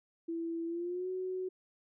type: tone with pitch glide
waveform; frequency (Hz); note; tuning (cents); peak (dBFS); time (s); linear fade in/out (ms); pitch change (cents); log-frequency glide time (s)
sine; 332.5 to 371.1; E4 to F#4; +15 to +5; -34; 0.28-1.49; 10; +190; 0.66-1.09
effects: none